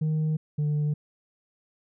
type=tone pair in turn; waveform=sine; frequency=155.56 / 149.03 Hz; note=D#3 / D3; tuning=0 / +26 cents; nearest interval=minor second; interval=74 cents; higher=first; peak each=-20 dBFS; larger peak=neither; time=0.01-0.37 / 0.58-0.94 s; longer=neither; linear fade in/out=10 ms; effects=tanh soft clip ceiling -22 dBFS